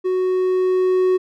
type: tone with level ramp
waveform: triangle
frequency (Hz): 370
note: F#4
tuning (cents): 0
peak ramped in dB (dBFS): -15 to -11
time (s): 0.04-1.18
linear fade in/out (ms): 20
effects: none